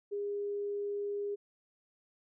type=tone; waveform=sine; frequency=407.2 Hz; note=G#4; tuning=34 cents flat; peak=-33 dBFS; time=0.11-1.36 s; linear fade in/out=20 ms; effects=none